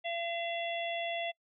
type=harmonic tone; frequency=680 Hz; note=F5; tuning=46 cents flat; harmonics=1 / 3 / 4 / 5; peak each=-35 / -40 / -41 / -42 dBFS; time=0.04-1.32 s; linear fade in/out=20 ms; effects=noise-tail reverb RT60 0.1 s tail -25 dB re dry